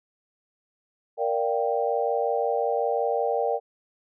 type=chord; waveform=sine; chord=G minor seventh; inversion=first; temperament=equal; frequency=466.2 / 587.3 / 698.5 / 784 Hz; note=Bb4 / D5 / F5 / G5; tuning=0 / 0 / 0 / 0 cents; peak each=-26 / -28 / -30 / -28 dBFS; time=1.17-3.6 s; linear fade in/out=50 ms; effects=none